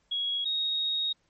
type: tone pair in turn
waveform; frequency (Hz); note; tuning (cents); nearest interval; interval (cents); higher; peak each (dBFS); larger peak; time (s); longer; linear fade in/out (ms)
sine; 3322 / 3755; G#7 / A#7; 0 / +12; major second; 212; second; -27 / -26; second; 0.11-0.45 / 0.45-1.13; second; 10
effects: pink hiss -71 dBFS RMS until 1.29 s + MP3 32 kbps